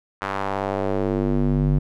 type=tone with band-pass filter sweep; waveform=square; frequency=49 Hz; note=G1; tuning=in tune; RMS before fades=-22 dBFS; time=0.21-1.79 s; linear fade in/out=10 ms; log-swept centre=1300 to 150 Hz; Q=1.5; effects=none